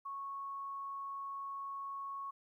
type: tone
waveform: sine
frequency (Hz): 1104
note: C#6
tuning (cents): -7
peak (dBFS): -40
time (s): 0.05-2.31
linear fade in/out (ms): 10
effects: 13-bit